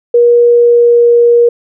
sine tone with pitch glide, 477.3 to 474.3 Hz, A#4 to A#4, +41 to +30 cents, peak -3 dBFS, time 0.14-1.49 s, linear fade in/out 5 ms, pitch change -11 cents, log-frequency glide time 0.44-1.06 s, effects none

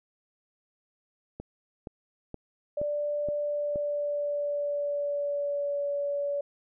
click train, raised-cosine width 2 ms, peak -24 dBFS, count 6, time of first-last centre 1.4-3.758 s, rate 2.12 Hz
sine tone with pitch glide, 587.3 to 571.2 Hz, D5 to D5, 0 to -48 cents, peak -27 dBFS, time 2.77-6.41 s, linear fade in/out 5 ms, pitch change -48 cents, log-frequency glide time 3.36-5.83 s
effects none

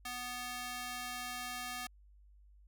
square tone with high-pass filter, 246.9 Hz, B3, in tune, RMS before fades -42 dBFS, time 0.05-1.87 s, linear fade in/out 5 ms, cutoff 980 Hz, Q 0.6, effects added 50 Hz sine -58 dBFS peak until 2.67 s

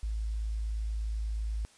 sine tone with quantisation, 54.2 Hz, A1, 25 cents flat, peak -30 dBFS, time 0.03-1.65 s, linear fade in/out 0 ms, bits 10, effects white hiss -60 dBFS RMS until 1.77 s + resampled to 22050 Hz

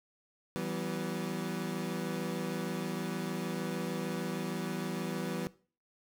25% pulse chord, E minor, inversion none, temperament equal with one note detuned, 164.81 / 191.3 / 246.9 Hz, E3 / G3 / B3, 0 / -42 / 0 cents, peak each -35 / -34 / -36 dBFS, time 0.56-5.47 s, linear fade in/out 0 ms, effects noise-tail reverb RT60 0.4 s tail -19 dB re dry

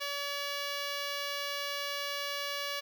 5% pulse tone with notch filter, 570 Hz, C#5, 48 cents sharp, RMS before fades -36 dBFS, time 0-2.81 s, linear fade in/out 20 ms, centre 7700 Hz, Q 0.96, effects none

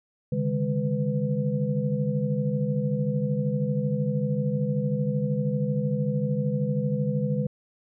sine tone cluster, 138.5 / 151.5 / 203.9 / 498.2 Hz, C#3 / D#3 / G#3 / B4, -1 / -46 / -32 / +15 cents, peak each -28 / -28 / -28 / -31 dBFS, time 0.32-7.47 s, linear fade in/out 5 ms, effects none

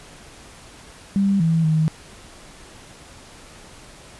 sine tone with pitch steps, 197.4 / 163.4 / 157.3 Hz, G3 / E3 / D#3, +12 / -15 / +19 cents, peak -15 dBFS, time 1.16-1.88 s, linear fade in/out 0 ms, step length 240 ms, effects pink hiss -44 dBFS RMS until 4.19 s + resampled to 24000 Hz

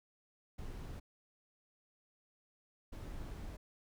brown noise bursts at uneven times, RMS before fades -45 dBFS, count 2, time 0.58-1 / 2.92-3.57 s, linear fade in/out 10 ms, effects none

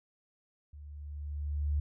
sine tone with level ramp, 73.3 Hz, D2, 3 cents flat, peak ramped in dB -46 to -26 dBFS, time 0.73-1.8 s, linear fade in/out 5 ms, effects none

